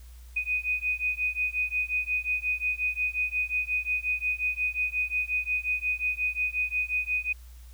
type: beating tone pair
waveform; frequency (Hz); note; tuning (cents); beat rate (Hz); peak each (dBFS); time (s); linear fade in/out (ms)
sine; 2489 / 2494.6; D#7 / D#7; 0 / +4; 5.6; -29; 0.36-7.33; 10
effects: added 60 Hz sine -44 dBFS peak until 7.73 s + white hiss -59 dBFS RMS until 7.73 s